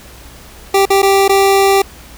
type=tone with dropouts; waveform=25% pulse; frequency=392 Hz; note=G4; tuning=in tune; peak=-4 dBFS; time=0.74-1.82 s; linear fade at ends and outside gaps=5 ms; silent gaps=0.855-0.902 / 1.02-1.028 / 1.28-1.293 s; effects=added 60 Hz sine -39 dBFS peak until 2.17 s + pink hiss -38 dBFS RMS until 2.17 s